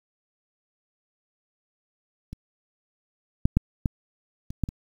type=clicks; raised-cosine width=5 ms; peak=-23 / -6 / -6 / -10 / -22 / -11 / -21 dBFS; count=7; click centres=2.33 / 3.455 / 3.57 / 3.858 / 4.505 / 4.637 / 4.689 s; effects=8-bit